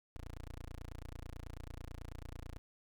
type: tone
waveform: 15% pulse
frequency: 29.14 Hz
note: A#0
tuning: in tune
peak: -39 dBFS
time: 0.16-2.58 s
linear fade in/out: 0 ms
effects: none